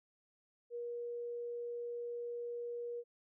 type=tone; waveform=sine; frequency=476.8 Hz; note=A#4; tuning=39 cents sharp; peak=-39 dBFS; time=0.7-3.04 s; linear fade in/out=50 ms; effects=none